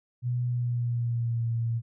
sine tone with pitch glide, 122.7 to 115.81 Hz, B2 to A#2, -11 to -11 cents, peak -25 dBFS, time 0.22-1.82 s, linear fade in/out 50 ms, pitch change -100 cents, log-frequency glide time 0.45-1.47 s, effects none

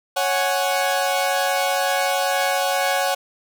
sawtooth chord, C# suspended fourth, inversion none, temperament equal, 554.4 / 740 / 830.6 Hz, C#5 / F#5 / G#5, 0 / 0 / 0 cents, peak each -19 / -18 / -22 dBFS, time 0.16-3.15 s, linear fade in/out 10 ms, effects none

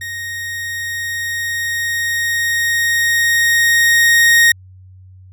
40% pulse tone with level ramp, 1864.7 Hz, A#6, in tune, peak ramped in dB -23 to -6 dBFS, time 0.01-4.52 s, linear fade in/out 5 ms, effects added 93 Hz sine -38 dBFS peak until 5.32 s

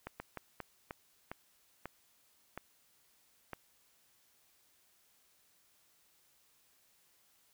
slowing click train, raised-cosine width 0.5 ms, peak -26 dBFS, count 9, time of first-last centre 0.07-3.533 s, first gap 130 ms, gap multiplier 1.33, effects white hiss -70 dBFS RMS until 7.53 s

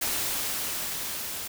white noise with level ramp, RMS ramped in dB -28 to -35 dBFS, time 0.01-1.48 s, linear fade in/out 10 ms, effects none

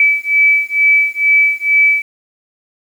sine beating tone pair, 2300 / 2302.2 Hz, D7 / D7, -37 / -35 cents, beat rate 2.2 Hz, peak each -12 dBFS, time 0-2.02 s, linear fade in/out 2 ms, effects 7-bit

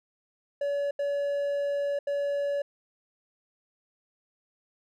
triangle tone bursts at uneven times, 569 Hz, C#5, 45 cents sharp, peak -24 dBFS, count 3, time 0.61-0.91 / 0.99-1.99 / 2.07-2.62 s, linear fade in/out 5 ms, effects none

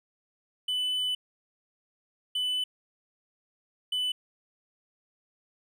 triangle tone bursts at uneven times, 2999 Hz, F#7, 23 cents sharp, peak -25 dBFS, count 3, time 0.68-1.15 / 2.35-2.64 / 3.92-4.12 s, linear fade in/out 5 ms, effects none

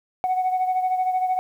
sine beating tone pair, 740 / 753 Hz, F#5 / F#5, 0 / +30 cents, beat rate 13 Hz, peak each -19 / -26 dBFS, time 0.24-1.39 s, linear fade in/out 0 ms, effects tanh soft clip ceiling -16 dBFS + 9-bit

